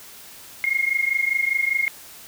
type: tone pair together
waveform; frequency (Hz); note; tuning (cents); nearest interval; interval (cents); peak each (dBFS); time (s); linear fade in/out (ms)
sine; 2133 / 2158; C7 / C#7; +33 / -47; unison; 20; -22; 0.64-1.88; 0
effects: white hiss -43 dBFS RMS until 2.27 s